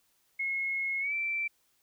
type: tone with pitch glide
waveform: sine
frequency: 2169 to 2338 Hz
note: C#7 to D7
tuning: -38 to -8 cents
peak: -29 dBFS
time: 0.39-1.48 s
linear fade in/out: 10 ms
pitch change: +130 cents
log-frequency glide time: 1-1.14 s
effects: white hiss -71 dBFS RMS until 1.82 s